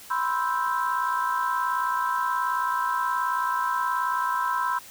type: chord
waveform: sine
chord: C major seventh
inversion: third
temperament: equal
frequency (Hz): 987.8 / 1046.5 / 1318.5 / 1568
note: B5 / C6 / E6 / G6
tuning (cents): 0 / 0 / 0 / 0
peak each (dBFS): -26 / -28 / -29 / -31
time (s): 0.1-4.79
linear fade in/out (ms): 10
effects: tanh soft clip ceiling -14 dBFS + white hiss -46 dBFS RMS until 4.9 s